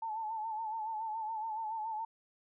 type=tone with vibrato; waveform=sine; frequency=880 Hz; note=A5; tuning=in tune; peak=-35 dBFS; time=0.02-2.05 s; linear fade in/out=5 ms; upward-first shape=sine; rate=7.1 Hz; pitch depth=61 cents each way; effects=none